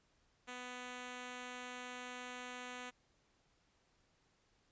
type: tone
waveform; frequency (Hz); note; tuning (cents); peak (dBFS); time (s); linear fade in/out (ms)
5% pulse; 248.6; B3; +12; -34; 0.47-2.91; 20
effects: pink hiss -75 dBFS RMS until 4.71 s + resampled to 16000 Hz